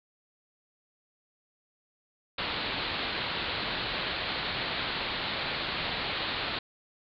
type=low-pass noise; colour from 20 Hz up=white; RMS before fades=-33 dBFS; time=2.38-6.59 s; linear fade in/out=5 ms; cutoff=4400 Hz; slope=96 dB/octave; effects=none